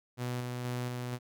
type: tone with tremolo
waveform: sawtooth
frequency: 123.47 Hz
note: B2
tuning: in tune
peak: -29 dBFS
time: 0.17-1.19 s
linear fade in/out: 50 ms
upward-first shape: square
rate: 2.1 Hz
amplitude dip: 25%
effects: none